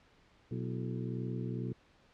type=harmonic tone with a mistuned harmonic; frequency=62.1 Hz; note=B1; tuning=10 cents sharp; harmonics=2 / 3 / 4 / 5 / 6 / 7; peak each=-37 / -41 / -43 / -45 / -47 / -48 dBFS; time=0.51-1.73 s; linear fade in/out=5 ms; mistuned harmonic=5; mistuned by=+120 cents; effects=pink hiss -65 dBFS RMS until 2.13 s + low-pass 4000 Hz 12 dB/octave